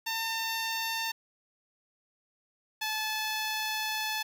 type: tone pair in turn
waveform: 10% pulse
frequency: 903 / 865.8 Hz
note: A5 / A5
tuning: +45 / -28 cents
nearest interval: minor second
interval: 73 cents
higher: first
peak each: -22 / -22 dBFS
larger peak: neither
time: 0.06-1.12 / 2.81-4.23 s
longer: second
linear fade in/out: 10 ms
effects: none